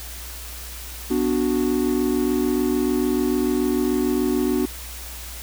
triangle chord, B minor, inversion none, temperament equal, 246.9 / 293.7 / 370 Hz, B3 / D4 / F#4, 0 / 0 / 0 cents, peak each -21 dBFS, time 1.1-4.66 s, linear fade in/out 10 ms, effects added 60 Hz sine -36 dBFS peak until 5.42 s + white hiss -37 dBFS RMS until 5.42 s

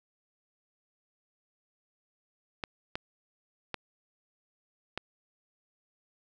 clicks, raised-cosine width 0.3 ms, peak -17 dBFS, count 4, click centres 2.638 / 2.955 / 3.743 / 4.976 s, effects none

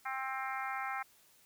harmonic tone, 264.5 Hz, C4, 19 cents sharp, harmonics 3 / 4 / 5 / 6 / 7 / 8 / 9, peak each -40 / -44 / -41 / -45 / -47 / -44 / -50 dBFS, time 0.05-1.03 s, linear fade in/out 10 ms, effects white hiss -65 dBFS RMS until 1.45 s

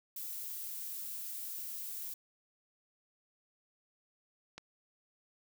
violet noise, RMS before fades -42 dBFS, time 0.16-2.14 s, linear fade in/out 5 ms
click, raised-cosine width 0.2 ms, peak -28 dBFS, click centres 4.58 s
effects none

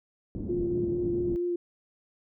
white low-pass noise, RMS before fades -35 dBFS, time 0.35-1.36 s, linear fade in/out 0 ms, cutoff 310 Hz, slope 24 dB/octave
sine tone with vibrato, 349.4 Hz, F4, 1 cent sharp, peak -26 dBFS, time 0.49-1.56 s, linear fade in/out 5 ms, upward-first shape sine, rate 4.4 Hz, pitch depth 17 cents each way
effects none

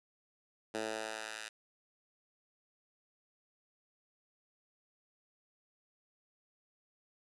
10% pulse tone with high-pass filter sweep, 109.6 Hz, A2, 6 cents flat, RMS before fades -41 dBFS, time 0.74-1.49 s, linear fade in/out 10 ms, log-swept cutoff 330 to 1900 Hz, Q 0.88, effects resampled to 24000 Hz

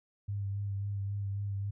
sine tone with vibrato, 100 Hz, G2, 35 cents sharp, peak -32 dBFS, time 0.28-1.71 s, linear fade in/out 10 ms, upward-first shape sine, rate 3.7 Hz, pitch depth 25 cents each way, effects none

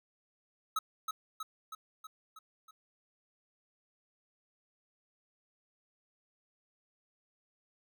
square tone with echo, 1284 Hz, E6, 46 cents flat, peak -30 dBFS, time 0.76-0.79 s, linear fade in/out 5 ms, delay 320 ms, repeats 6, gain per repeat -4 dB, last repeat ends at 2.71 s, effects none

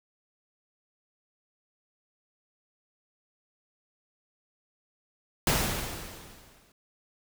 pink noise with exponential decay, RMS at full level -23 dBFS, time 5.47-6.72 s, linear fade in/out 2 ms, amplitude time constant 270 ms, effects none

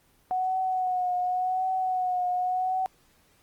sine tone with vibrato, 737 Hz, F#5, 7 cents flat, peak -24 dBFS, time 0.31-2.86 s, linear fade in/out 0 ms, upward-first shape triangle, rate 0.89 Hz, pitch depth 41 cents each way, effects pink hiss -63 dBFS RMS until 3.42 s + Opus 24 kbps

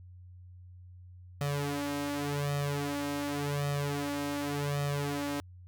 sawtooth tone with flanger, 143.5 Hz, D3, 40 cents flat, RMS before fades -33 dBFS, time 1.41-5.4 s, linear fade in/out 0 ms, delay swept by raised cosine 1.6 to 3.8 ms, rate 0.88 Hz, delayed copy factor +0.85, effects added 90 Hz sine -48 dBFS peak until 5.67 s

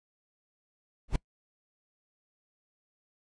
brown noise with exponential growth, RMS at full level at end -18 dBFS, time 1.08-1.16 s, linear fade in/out 5 ms, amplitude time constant 16 ms, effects noise-tail reverb RT60 0.1 s tail -24 dB re dry + resampled to 22050 Hz

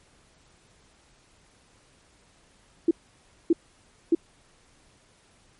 sine tone bursts, 334.3 Hz, E4, 24 cents sharp, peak -15 dBFS, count 3, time 2.88-4.15 s, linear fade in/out 5 ms, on 30 ms, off 590 ms, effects pink hiss -60 dBFS RMS until 5.59 s + MP3 48 kbps

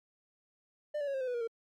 triangle tone with pitch steps, 597 / 574.7 / 553.2 / 532.5 / 512.6 / 493.4 / 474.9 / 457.2 Hz, D5 / D5 / C#5 / C5 / C5 / B4 / A#4 / A#4, +28 / -38 / -4 / +30 / -36 / -2 / +32 / -34 cents, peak -30 dBFS, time 0.94-1.476 s, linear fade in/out 10 ms, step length 67 ms, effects MP3 96 kbps

